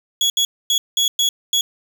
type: tone bursts at uneven times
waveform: 30% pulse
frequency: 3358 Hz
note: G#7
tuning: 18 cents sharp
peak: -12 dBFS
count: 6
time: 0.21-0.3 / 0.37-0.45 / 0.7-0.78 / 0.97-1.08 / 1.19-1.29 / 1.53-1.61 s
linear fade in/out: 2 ms
effects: 7-bit